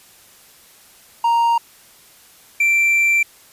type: tone pair in turn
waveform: triangle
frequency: 932.3 / 2349 Hz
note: A#5 / D7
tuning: 0 / 0 cents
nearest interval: octave + major third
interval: 1600 cents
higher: second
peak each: -11 dBFS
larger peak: neither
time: 1.24-1.58 / 2.6-3.23 s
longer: second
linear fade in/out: 5 ms
effects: white hiss -48 dBFS RMS until 3.52 s + resampled to 32000 Hz